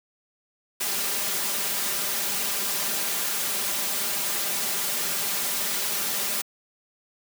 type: noise with comb filter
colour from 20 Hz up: white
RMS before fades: -27 dBFS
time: 0.8-6.42 s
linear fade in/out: 10 ms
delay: 5 ms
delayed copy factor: +0.6
effects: high-pass 150 Hz 12 dB/octave